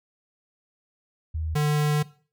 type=tone pair in turn; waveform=sine / square; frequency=79.3 / 149.34 Hz; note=D#2 / D3; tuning=+33 / +29 cents; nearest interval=major seventh; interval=1096 cents; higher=second; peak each=-26 / -21 dBFS; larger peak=second; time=1.34-1.55 / 1.55-2.03 s; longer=second; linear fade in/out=10 ms; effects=noise-tail reverb RT60 0.4 s tail -18 dB re dry